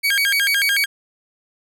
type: tone with vibrato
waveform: 30% pulse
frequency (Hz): 1910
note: A#6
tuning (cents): +42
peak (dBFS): -13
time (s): 0.03-0.86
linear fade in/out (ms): 20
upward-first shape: square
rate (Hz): 6.8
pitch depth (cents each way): 290
effects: none